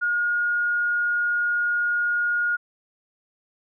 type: tone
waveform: sine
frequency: 1432 Hz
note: F6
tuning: 43 cents sharp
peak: -20 dBFS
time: 0.01-2.57 s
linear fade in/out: 20 ms
effects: none